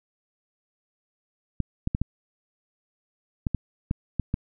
clicks, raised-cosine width 5 ms, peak -12 dBFS, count 9, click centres 1.603 / 1.874 / 1.949 / 2.016 / 3.468 / 3.547 / 3.911 / 4.197 / 4.341 s, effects none

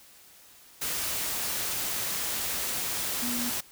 sine tone in noise, 241.5 Hz, B3, 39 cents flat, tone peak -32 dBFS, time 3.22-3.5 s, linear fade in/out 10 ms, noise white, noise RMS -31 dBFS, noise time 0.81-3.61 s, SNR -4 dB, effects white hiss -54 dBFS RMS until 3.71 s

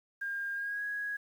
sine tone with pitch glide, 1609 to 1660 Hz, G6 to G#6, +45 to -1 cents, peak -33 dBFS, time 0.21-1.17 s, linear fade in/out 10 ms, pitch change +54 cents, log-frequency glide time 0.54-0.83 s, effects 10-bit

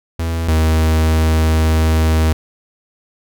45% pulse tone pair in turn, 82.41 / 79.49 Hz, E2 / D#2, 0 / +38 cents, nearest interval minor second, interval 62 cents, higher first, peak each -17 / -11 dBFS, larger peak second, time 0.19-0.48 / 0.48-2.33 s, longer second, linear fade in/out 5 ms, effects none

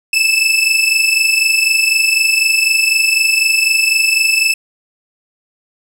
sawtooth tone pair together, 2613 / 2637 Hz, E7 / E7, -16 / 0 cents, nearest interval unison, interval 16 cents, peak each -10 dBFS, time 0.13-4.54 s, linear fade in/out 5 ms, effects low-pass 12000 Hz 12 dB/octave + 7-bit

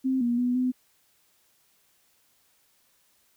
sine tone with pitch steps, 262.1 / 239 / 246.6 / 253.3 Hz, C4 / A#3 / B3 / B3, +3 / +43 / -2 / +44 cents, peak -22 dBFS, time 0.04-0.72 s, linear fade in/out 20 ms, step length 170 ms, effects white hiss -66 dBFS RMS until 3.36 s

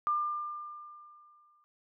sine tone with exponential decay, 1197 Hz, D6, 33 cents sharp, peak -25 dBFS, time 0.07-1.64 s, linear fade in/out 0 ms, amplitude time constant 340 ms, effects none

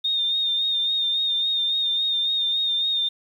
sine tone with vibrato, 3659 Hz, A#7, 33 cents flat, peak -20 dBFS, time 0.04-3.09 s, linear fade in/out 10 ms, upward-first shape sine, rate 3.6 Hz, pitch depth 36 cents each way, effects 9-bit

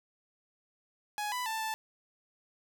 sawtooth tone with pitch steps, 836 / 994 / 886 / 880 Hz, G#5 / B5 / A5 / A5, +11 / +11 / +12 / 0 cents, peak -29 dBFS, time 1.18-1.74 s, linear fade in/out 0 ms, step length 140 ms, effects none

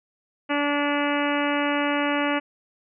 harmonic tone, 289.2 Hz, D4, 27 cents flat, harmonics 1 / 2 / 3 / 4 / 5 / 6 / 7 / 8 / 9 / 10, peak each -25 / -28 / -30 / -31 / -32 / -33 / -33 / -34 / -35 / -35 dBFS, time 0.49-2.4 s, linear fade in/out 20 ms, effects none

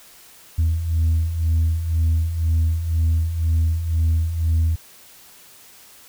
sine beating tone pair, 79.9 / 81.9 Hz, D#2 / E2, +47 / -11 cents, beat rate 2 Hz, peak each -22 / -16 dBFS, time 0.58-4.76 s, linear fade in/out 10 ms, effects tanh soft clip ceiling -13 dBFS + white hiss -47 dBFS RMS until 6.08 s

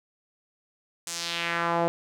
sawtooth tone with band-pass filter sweep, 169.8 Hz, F3, 48 cents flat, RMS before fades -28 dBFS, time 1.07-1.88 s, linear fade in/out 0 ms, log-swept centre 8000 to 600 Hz, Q 1.8, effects none

